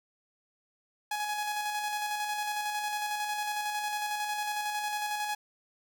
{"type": "tone with tremolo", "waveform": "sawtooth", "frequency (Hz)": 838, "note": "G#5", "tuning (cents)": 15, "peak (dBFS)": -26, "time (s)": [1.11, 5.35], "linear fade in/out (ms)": 5, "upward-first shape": "square", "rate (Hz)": 11, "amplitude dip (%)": 30, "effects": []}